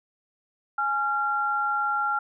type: tone pair together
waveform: sine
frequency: 833 / 1379.1 Hz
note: G#5 / F6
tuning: +5 / -22 cents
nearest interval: major sixth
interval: 873 cents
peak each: -28 / -24 dBFS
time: 0.78-2.19 s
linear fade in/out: 5 ms
effects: none